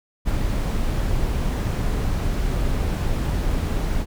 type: noise with ADSR envelope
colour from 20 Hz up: brown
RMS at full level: -19 dBFS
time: 0.25-4.06 s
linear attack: 39 ms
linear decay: 9 ms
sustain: -3 dB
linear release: 50 ms
effects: none